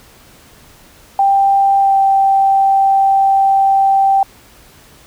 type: tone with pitch glide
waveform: sine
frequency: 788 to 781.2 Hz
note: G5 to G5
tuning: +9 to -6 cents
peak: -8 dBFS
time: 1.19-4.23 s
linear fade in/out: 2 ms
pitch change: -15 cents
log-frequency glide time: 1.79-1.96 s
effects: pink hiss -44 dBFS RMS until 5.06 s